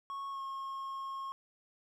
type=tone with pitch glide; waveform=triangle; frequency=1101 to 1082.1 Hz; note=C#6 to C#6; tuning=-12 to -42 cents; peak=-36 dBFS; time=0.1-1.32 s; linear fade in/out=0 ms; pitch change=-30 cents; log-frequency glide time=0.3-0.41 s; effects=none